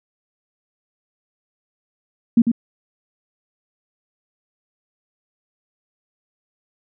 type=tone with echo; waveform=sine; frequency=233.1 Hz; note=A#3; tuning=in tune; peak=-8 dBFS; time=2.37-2.42 s; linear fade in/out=5 ms; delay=97 ms; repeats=1; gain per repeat=-6 dB; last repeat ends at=2.517 s; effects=none